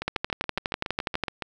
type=two click trains; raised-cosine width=0.3 ms; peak=-14 / -9 dBFS; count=11 / 15; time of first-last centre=0.02-1.423 / 0.08-1.237 s; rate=7.13 / 12.1 Hz; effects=none